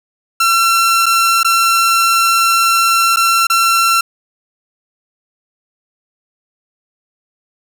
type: tone with dropouts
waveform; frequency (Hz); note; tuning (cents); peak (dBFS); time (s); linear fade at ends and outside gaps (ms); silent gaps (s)
sawtooth; 1354; E6; +46; -6; 0.4-4.01; 5; 1.059-1.063 / 1.432-1.446 / 3.161-3.169 / 3.47-3.499
effects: none